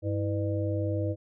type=harmonic tone with a mistuned harmonic; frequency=100 Hz; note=G2; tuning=35 cents sharp; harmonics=1 / 3 / 5 / 6; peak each=-28 / -33 / -35 / -36 dBFS; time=0.02-1.16 s; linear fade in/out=50 ms; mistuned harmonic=3; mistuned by=+130 cents; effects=none